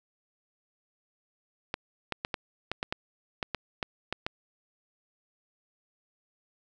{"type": "clicks", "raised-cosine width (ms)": 0.3, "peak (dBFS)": -14, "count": 12, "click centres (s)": [1.741, 2.123, 2.249, 2.342, 2.716, 2.829, 2.925, 3.428, 3.547, 3.828, 4.126, 4.265], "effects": []}